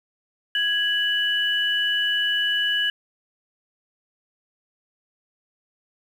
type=tone pair together; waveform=sine; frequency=1661.2 / 2960 Hz; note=G#6 / F#7; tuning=0 / 0 cents; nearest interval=minor seventh; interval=1000 cents; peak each=-23 / -22 dBFS; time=0.55-2.9 s; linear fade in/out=2 ms; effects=8-bit